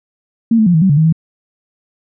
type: tone with pitch steps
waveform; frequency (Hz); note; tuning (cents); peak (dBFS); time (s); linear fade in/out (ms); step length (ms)
sine; 228.6 / 218.1 / 175.7 / 158.9 / 190.7 / 144.1 / 158 / 161.6; A#3 / A3 / F3 / D#3 / G3 / D3 / D#3 / E3; -34 / -15 / +11 / +37 / -47 / -33 / +27 / -34; -7; 0.51-1.126; 5; 77
effects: none